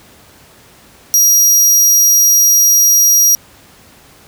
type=tone; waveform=sawtooth; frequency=5730 Hz; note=F8; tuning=44 cents sharp; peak=-4 dBFS; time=1.14-3.35 s; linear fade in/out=0 ms; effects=pink hiss -43 dBFS RMS until 4.27 s + high-pass 60 Hz 12 dB/octave